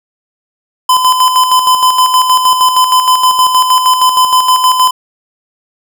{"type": "tone with tremolo", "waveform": "square", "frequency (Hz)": 1017, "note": "C6", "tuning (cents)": -50, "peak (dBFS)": -5, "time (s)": [0.89, 4.91], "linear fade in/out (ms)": 5, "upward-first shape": "square", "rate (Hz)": 6.4, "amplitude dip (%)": 50, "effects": []}